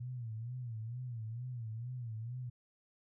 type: tone with vibrato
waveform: sine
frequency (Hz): 118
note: A#2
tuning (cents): +22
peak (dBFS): -39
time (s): 0-2.5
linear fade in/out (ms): 10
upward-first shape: sine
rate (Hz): 2.2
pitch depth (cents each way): 130
effects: none